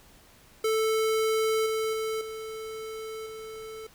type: tone with level steps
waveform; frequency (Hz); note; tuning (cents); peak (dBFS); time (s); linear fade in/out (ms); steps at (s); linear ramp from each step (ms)
square; 440; A4; 0; -24 / -27 / -29 / -36 / -39; 0.64-3.87; 5; 1.66 / 1.93 / 2.21 / 3.26; 2
effects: pink hiss -56 dBFS RMS until 3.94 s